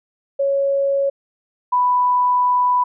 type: tone pair in turn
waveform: sine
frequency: 554 / 990.5 Hz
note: C#5 / B5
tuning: -1 / +5 cents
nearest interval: minor seventh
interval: 1006 cents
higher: second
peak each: -15 / -13 dBFS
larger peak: second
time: 0.39-1.1 / 1.72-2.84 s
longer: second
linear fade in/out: 10 ms
effects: none